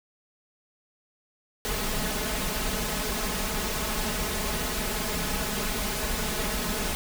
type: noise with comb filter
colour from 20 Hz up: pink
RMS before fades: -29 dBFS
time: 1.65-6.95 s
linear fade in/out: 0 ms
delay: 4.7 ms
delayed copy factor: +0.75
effects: none